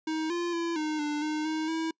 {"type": "tone with pitch steps", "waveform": "square", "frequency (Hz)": [315.5, 346, 337.7, 307.6, 297, 306.4, 313.9, 323.5], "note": ["D#4", "F4", "E4", "D#4", "D4", "D#4", "D#4", "E4"], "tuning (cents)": [24, -16, 42, -20, 20, -27, 15, -32], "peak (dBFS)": -29, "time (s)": [0.07, 1.91], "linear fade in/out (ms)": 5, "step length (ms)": 230, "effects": ["noise-tail reverb RT60 0.1 s tail -26 dB re dry", "resampled to 16000 Hz"]}